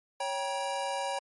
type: chord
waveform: square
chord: G diminished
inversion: second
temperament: equal with one note detuned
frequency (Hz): 554.4 / 784 / 954.7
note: Db5 / G5 / Bb5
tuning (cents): 0 / 0 / +41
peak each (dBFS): -36 / -36 / -36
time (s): 0.2-1.19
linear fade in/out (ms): 5
effects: MP3 48 kbps